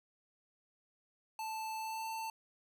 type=tone with pitch glide; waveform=square; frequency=880 to 891.8 Hz; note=A5 to A5; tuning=0 to +23 cents; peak=-39 dBFS; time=1.39-2.3 s; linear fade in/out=2 ms; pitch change=+23 cents; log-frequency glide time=1.79-2.08 s; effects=none